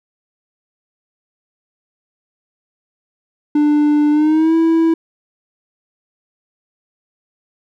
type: tone with pitch glide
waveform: triangle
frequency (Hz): 296.7 to 327.3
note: D4 to E4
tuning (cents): +18 to -12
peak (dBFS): -8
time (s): 3.55-4.94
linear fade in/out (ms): 5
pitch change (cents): +170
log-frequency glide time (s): 4.11-4.55
effects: none